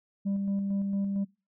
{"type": "tone with tremolo", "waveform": "sine", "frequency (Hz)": 198, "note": "G3", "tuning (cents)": 18, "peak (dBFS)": -23, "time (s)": [0.25, 1.25], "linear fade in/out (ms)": 20, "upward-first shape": "square", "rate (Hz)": 4.4, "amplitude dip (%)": 35, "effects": ["noise-tail reverb RT60 0.3 s tail -26 dB re dry", "tanh soft clip ceiling -25 dBFS"]}